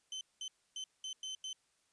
30% pulse tone bursts at uneven times, 3068 Hz, G7, 38 cents flat, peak -37 dBFS, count 6, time 0.12-0.21 / 0.41-0.48 / 0.76-0.84 / 1.04-1.13 / 1.23-1.35 / 1.44-1.53 s, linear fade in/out 2 ms, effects white hiss -75 dBFS RMS until 1.92 s + resampled to 22050 Hz

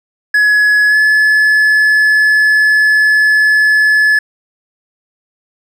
triangle tone with pitch glide, 1691 to 1717.6 Hz, G#6 to A6, +31 to -42 cents, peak -5 dBFS, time 0.34-4.19 s, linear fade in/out 5 ms, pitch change +27 cents, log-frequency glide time 0.89-0.96 s, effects none

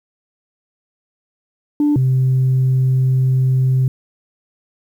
sine tone pair in turn, 294.5 / 130.2 Hz, D4 / C3, +5 / -8 cents, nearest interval octave + major second, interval 1413 cents, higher first, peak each -10 dBFS, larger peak neither, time 1.8-1.96 / 1.96-3.88 s, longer second, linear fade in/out 2 ms, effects tanh soft clip ceiling -9 dBFS + 8-bit

